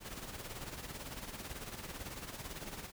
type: noise with tremolo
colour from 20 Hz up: pink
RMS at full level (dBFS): -43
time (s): 0-2.92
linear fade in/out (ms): 50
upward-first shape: sine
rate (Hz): 18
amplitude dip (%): 60
effects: none